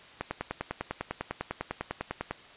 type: click train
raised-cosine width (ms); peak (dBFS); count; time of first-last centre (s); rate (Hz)
0.5; -16; 22; 0.21-2.31; 10
effects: white hiss -51 dBFS RMS until 2.56 s + resampled to 8000 Hz